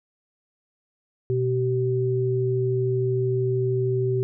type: tone pair together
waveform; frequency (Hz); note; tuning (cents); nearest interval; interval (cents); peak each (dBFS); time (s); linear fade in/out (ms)
sine; 123.47 / 383.5; B2 / G4; 0 / -38; octave + minor sixth; 1962; -23; 1.3-4.23; 0
effects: none